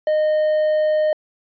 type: tone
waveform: triangle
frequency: 615 Hz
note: D#5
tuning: 20 cents flat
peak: -13 dBFS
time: 0.07-1.13 s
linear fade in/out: 2 ms
effects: resampled to 11025 Hz